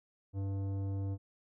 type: tone with tanh clipping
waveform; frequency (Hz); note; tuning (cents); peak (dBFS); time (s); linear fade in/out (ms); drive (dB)
sine; 98; G2; 0; -35; 0.33-1.18; 50; 13
effects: none